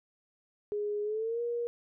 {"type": "tone with pitch glide", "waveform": "sine", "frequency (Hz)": [415.3, 474.3], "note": ["G#4", "A#4"], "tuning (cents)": [0, 30], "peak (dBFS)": -30, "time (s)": [0.72, 1.67], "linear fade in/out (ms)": 0, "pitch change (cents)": 230, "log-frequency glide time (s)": [1.03, 1.41], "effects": []}